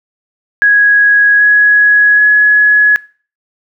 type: tone with pitch steps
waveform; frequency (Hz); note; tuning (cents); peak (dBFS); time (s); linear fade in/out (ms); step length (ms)
sine; 1661.2 / 1674.7 / 1688.3; G#6 / G#6 / G#6; 0 / +14 / +28; -4; 0.62-2.96; 0; 780
effects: noise-tail reverb RT60 0.4 s tail -22 dB re dry

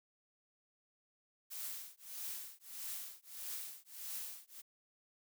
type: noise with tremolo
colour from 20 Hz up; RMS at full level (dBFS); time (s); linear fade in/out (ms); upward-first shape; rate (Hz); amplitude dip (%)
blue; -42; 1.5-4.62; 20; triangle; 1.6; 100
effects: none

